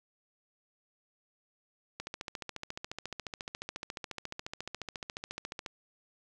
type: click train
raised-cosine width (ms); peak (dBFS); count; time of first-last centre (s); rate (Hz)
0.2; -21; 53; 2-5.662; 14.2
effects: none